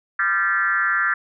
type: tone with frequency modulation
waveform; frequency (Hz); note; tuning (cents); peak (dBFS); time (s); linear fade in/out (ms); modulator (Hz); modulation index
sine; 1560; G6; -9; -17; 0.19-1.14; 5; 184; 1.6
effects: none